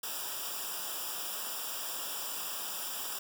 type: noise with comb filter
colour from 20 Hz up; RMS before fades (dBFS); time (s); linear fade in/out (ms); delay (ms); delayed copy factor
white; -38; 0.03-3.19; 5; 0.47; -0.95
effects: none